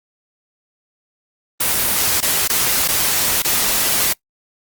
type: noise with dropouts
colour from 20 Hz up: white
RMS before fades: -17 dBFS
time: 1.6-4.13 s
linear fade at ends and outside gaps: 5 ms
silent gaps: 2.206-2.226 / 2.476-2.497 / 2.877-2.885 / 3.422-3.446 s
effects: noise-tail reverb RT60 0.1 s tail -22 dB re dry + Opus 24 kbps